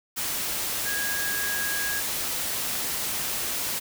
sine tone in noise, 1646 Hz, G#6, 16 cents flat, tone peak -29 dBFS, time 0.85-2.01 s, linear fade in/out 20 ms, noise white, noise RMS -29 dBFS, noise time 0.16-3.8 s, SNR -3 dB, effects none

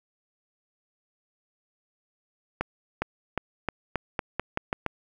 accelerating click train, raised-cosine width 0.5 ms, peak -11 dBFS, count 10, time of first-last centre 2.61-4.863 s, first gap 410 ms, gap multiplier 0.87, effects 8-bit

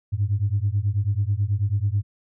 sine beating tone pair, 97.2 / 106.4 Hz, G2 / G#2, -14 / +42 cents, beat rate 9.2 Hz, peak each -22 dBFS, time 0.12-2.03 s, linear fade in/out 20 ms, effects tanh soft clip ceiling -13 dBFS

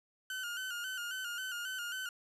30% pulse tone with vibrato, 1470 Hz, F#6, 12 cents flat, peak -35 dBFS, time 0.3-2.09 s, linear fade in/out 2 ms, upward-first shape square, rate 3.7 Hz, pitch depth 60 cents each way, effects resampled to 32000 Hz

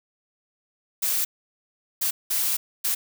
blue noise bursts at uneven times, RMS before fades -24 dBFS, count 4, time 1.02-1.25 / 2.01-2.11 / 2.3-2.57 / 2.84-2.95 s, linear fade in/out 10 ms, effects none

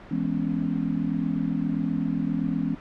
sine chord, C# minor seventh, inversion first, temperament just, 166.31 / 207.9 / 249.5 / 277.2 Hz, E3 / G#3 / B3 / C#4, +16 / +2 / +18 / 0 cents, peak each -29 dBFS, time 0.11-2.75 s, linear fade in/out 5 ms, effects pink hiss -44 dBFS RMS until 2.8 s + low-pass 2000 Hz 12 dB/octave

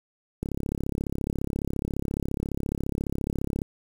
click train, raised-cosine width 3 ms, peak -15 dBFS, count 111, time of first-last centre 0.43-3.618 s, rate 34.5 Hz, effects 7-bit

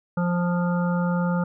harmonic tone, 175.6 Hz, F3, 10 cents sharp, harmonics 1 / 3 / 5 / 7 / 8, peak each -21 / -30 / -33 / -35 / -35 dBFS, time 0.17-1.44 s, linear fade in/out 5 ms, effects none

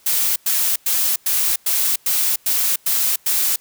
blue noise bursts, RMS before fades -18 dBFS, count 9, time 0.06-3.56 s, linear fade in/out 5 ms, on 300 ms, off 100 ms, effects white hiss -53 dBFS RMS until 3.6 s

